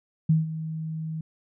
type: tone with ADSR envelope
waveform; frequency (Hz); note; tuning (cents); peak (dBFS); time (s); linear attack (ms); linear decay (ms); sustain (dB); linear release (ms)
sine; 159; D#3; +38; -15; 0.29-1.21; 8; 160; -14; 4
effects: none